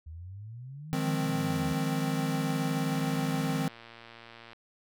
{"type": "exponential two-way sweep", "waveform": "sine", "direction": "up then down", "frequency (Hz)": [76, 174.4, 76], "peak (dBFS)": -40, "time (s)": [0.06, 1.74], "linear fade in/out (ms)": 10, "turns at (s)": 1.01}
{"type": "chord", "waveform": "square", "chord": "F minor seventh", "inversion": "third", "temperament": "equal", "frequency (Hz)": [155.56, 174.61, 207.7, 261.6], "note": ["Eb3", "F3", "Ab3", "C4"], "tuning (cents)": [0, 0, 0, 0], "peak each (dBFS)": [-32, -36, -38, -33], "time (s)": [0.93, 3.68], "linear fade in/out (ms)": 0}
{"type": "click train", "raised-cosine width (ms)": 0.3, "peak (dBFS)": -32, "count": 188, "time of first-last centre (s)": [2.92, 4.532], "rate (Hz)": 116}
{"effects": []}